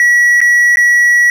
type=tone with dropouts; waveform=triangle; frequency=1931 Hz; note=B6; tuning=39 cents flat; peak=-4 dBFS; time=0-1.3 s; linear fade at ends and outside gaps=1 ms; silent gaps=0.405-0.414 / 0.758-0.771 s; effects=none